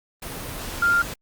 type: tone in noise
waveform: sine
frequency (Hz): 1396.9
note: F6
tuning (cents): 0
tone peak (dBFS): -16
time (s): 0.82-1.02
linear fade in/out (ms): 5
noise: pink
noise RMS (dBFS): -33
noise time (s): 0.22-1.14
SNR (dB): +14
effects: Opus 32 kbps